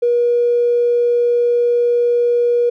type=tone with tanh clipping; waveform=triangle; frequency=479.6 Hz; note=A#4; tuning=49 cents sharp; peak=-11 dBFS; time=0.02-2.7 s; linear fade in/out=10 ms; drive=2 dB; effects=none